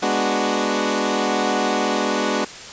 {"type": "chord", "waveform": "15% pulse", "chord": "G# half-diminished seventh", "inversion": "none", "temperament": "equal", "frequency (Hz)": [207.7, 246.9, 293.7, 370], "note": ["G#3", "B3", "D4", "F#4"], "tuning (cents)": [0, 0, 0, 0], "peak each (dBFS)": -18, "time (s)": [0.02, 2.45], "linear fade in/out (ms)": 10, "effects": ["white hiss -36 dBFS RMS until 2.72 s", "resampled to 16000 Hz"]}